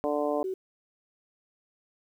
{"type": "harmonic tone", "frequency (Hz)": 147.3, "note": "D3", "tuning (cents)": 6, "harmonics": [2, 3, 4, 5, 6, 7], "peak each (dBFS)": [-32, -31, -29, -34, -41, -38], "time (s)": [0.04, 0.43], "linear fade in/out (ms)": 0}
{"type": "tone", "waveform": "sine", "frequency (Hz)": 377.1, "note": "F#4", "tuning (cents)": 33, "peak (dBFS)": -29, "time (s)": [0.44, 0.54], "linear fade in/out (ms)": 5}
{"effects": ["10-bit"]}